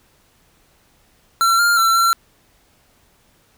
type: tone with pitch steps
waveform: square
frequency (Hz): 1355 / 1401 / 1347 / 1360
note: E6 / F6 / E6 / F6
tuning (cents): +47 / +5 / +37 / -46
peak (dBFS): -13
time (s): 1.41-2.13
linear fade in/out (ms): 0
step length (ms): 180
effects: pink hiss -57 dBFS RMS until 3.57 s

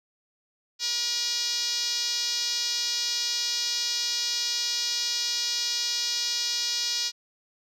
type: tone with band-pass filter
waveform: 5% pulse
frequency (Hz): 478.4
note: A#4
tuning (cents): +45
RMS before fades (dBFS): -28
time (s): 0.79-7.12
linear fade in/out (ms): 50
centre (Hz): 5000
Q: 2.5
effects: none

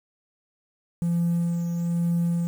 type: tone with tremolo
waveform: triangle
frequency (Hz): 170.9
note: F3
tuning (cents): -37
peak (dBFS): -17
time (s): 1.02-2.47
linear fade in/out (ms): 0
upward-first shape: sine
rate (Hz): 1.1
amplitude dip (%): 45
effects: tanh soft clip ceiling -16 dBFS + 8-bit

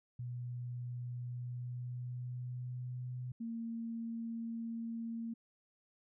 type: tone with pitch glide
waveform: sine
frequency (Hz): 122.4 to 125.19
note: B2 to B2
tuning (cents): -15 to +24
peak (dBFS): -39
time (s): 0.19-3.32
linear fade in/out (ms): 5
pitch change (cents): +39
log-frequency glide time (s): 1.21-3.14
type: tone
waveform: sine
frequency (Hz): 229.3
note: A#3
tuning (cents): -28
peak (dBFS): -38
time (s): 3.4-5.34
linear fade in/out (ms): 10
effects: none

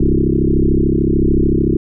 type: tone with frequency modulation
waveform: sine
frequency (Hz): 185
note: F#3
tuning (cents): 0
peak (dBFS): -10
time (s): 0-1.77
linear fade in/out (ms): 5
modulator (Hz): 33.5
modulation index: 5.7
effects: none

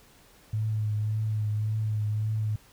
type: tone with vibrato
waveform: sine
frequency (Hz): 107.4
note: A2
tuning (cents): -41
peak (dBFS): -25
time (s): 0.53-2.56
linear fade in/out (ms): 5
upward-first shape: triangle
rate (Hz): 1.8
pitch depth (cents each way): 33
effects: pink hiss -57 dBFS RMS until 2.72 s

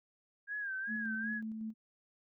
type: tone with vibrato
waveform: sine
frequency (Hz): 1610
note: G6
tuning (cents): +46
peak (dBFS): -36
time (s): 0.47-1.42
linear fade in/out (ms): 50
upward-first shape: sine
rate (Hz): 2.6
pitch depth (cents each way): 88
type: tone with tremolo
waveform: sine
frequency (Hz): 220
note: A3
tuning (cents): 0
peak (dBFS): -37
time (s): 0.87-1.74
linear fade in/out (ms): 50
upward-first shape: square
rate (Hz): 5.4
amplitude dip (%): 25
effects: none

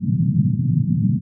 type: band-pass noise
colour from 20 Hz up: pink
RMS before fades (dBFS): -18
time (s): 0-1.21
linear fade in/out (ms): 50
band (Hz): 110 to 220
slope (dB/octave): 48
effects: none

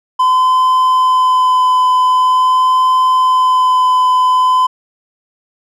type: tone with vibrato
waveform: triangle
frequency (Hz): 1018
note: C6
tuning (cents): -48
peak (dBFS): -6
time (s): 0.19-4.67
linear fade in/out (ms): 10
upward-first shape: sine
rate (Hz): 0.45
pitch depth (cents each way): 10
effects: none

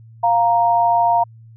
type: tone pair together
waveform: sine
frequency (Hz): 700 / 933.3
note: F5 / A#5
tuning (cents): +4 / +2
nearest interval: perfect fourth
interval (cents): 498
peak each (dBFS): -15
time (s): 0.23-1.24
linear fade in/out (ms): 10
effects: added 113 Hz sine -40 dBFS peak until 1.56 s

